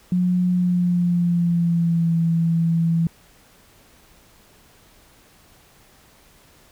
sine tone with pitch glide, 180 to 166.02 Hz, F#3 to E3, -47 to +13 cents, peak -16 dBFS, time 0.12-3.07 s, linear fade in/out 2 ms, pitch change -140 cents, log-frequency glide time 0.52-2.15 s, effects pink hiss -53 dBFS RMS until 6.71 s

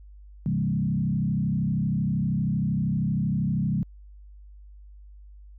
sine tone with frequency modulation, 169.3 Hz, E3, 46 cents sharp, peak -22 dBFS, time 0.46-3.83 s, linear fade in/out 0 ms, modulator 32.8 Hz, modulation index 1.5, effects added 50 Hz sine -44 dBFS peak until 5.58 s

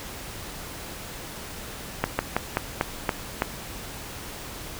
slowing click train, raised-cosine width 0.5 ms, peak -6 dBFS, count 7, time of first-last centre 2.04-3.421 s, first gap 150 ms, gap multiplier 1.17, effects pink hiss -38 dBFS RMS until 4.79 s

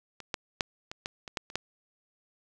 clicks, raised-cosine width 0.2 ms, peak -25 / -13 / -9 / -21 / -16 / -23 / -13 / -28 / -11 dBFS, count 9, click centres 0.203 / 0.342 / 0.608 / 0.915 / 1.059 / 1.278 / 1.372 / 1.501 / 1.556 s, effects none

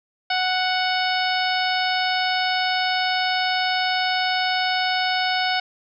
harmonic tone, 740 Hz, F#5, in tune, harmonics 1 / 2 / 3 / 4 / 5 / 6 / 7, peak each -23 / -26 / -28 / -29 / -30 / -31 / -31 dBFS, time 0.3-5.6 s, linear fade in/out 5 ms, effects none

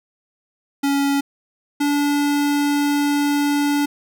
square tone pair in turn, 280 / 288.7 Hz, C#4 / D4, +18 / -30 cents, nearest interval minor second, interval 52 cents, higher second, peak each -17 dBFS, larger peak neither, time 0.83-1.21 / 1.8-3.86 s, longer second, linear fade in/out 10 ms, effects none

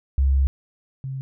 sine tone pair in turn, 67.7 / 133.69 Hz, C#2 / C3, -40 / +38 cents, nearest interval octave, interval 1178 cents, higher second, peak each -15 / -27 dBFS, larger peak first, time 0.18-0.47 / 1.04-1.21 s, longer first, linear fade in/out 0 ms, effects none

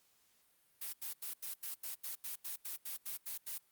blue noise bursts, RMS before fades -42 dBFS, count 14, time 0.81-3.582 s, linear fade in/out 10 ms, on 120 ms, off 84 ms, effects white hiss -72 dBFS RMS until 3.71 s + Opus 48 kbps

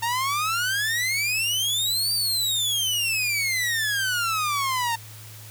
sawtooth exponential two-way sweep, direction up then down, 907 to 4699 to 907 Hz, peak -19 dBFS, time 0.02-4.96 s, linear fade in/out 10 ms, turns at 2.13 s, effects added 108 Hz sine -42 dBFS peak until 5.5 s + white hiss -45 dBFS RMS until 5.5 s

